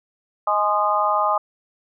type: harmonic tone with a mistuned harmonic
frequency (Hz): 208.5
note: G#3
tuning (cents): +7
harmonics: 3 / 4 / 5 / 6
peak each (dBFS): -24 / -22 / -23 / -21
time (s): 0.47-1.38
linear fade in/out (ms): 5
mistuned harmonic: 6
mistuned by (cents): -29
effects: none